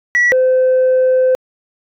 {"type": "tone pair in turn", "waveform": "sine", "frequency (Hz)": [1942, 514.4], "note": ["B6", "C5"], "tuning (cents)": [-30, -30], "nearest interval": "octave + major seventh", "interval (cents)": 2300, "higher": "first", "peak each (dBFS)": -7, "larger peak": "neither", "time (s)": [[0.15, 0.32], [0.32, 1.35]], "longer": "second", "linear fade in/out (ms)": 0, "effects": ["tanh soft clip ceiling -7 dBFS"]}